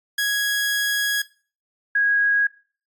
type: tone pair in turn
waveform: sawtooth / sine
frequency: 1661.2 / 1648.8 Hz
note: G#6 / G#6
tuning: 0 / -13 cents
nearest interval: unison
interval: 13 cents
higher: first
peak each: -16 dBFS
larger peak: neither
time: 0.18-1.22 / 1.95-2.47 s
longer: first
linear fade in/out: 5 ms
effects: noise-tail reverb RT60 0.4 s tail -20 dB re dry + AAC 64 kbps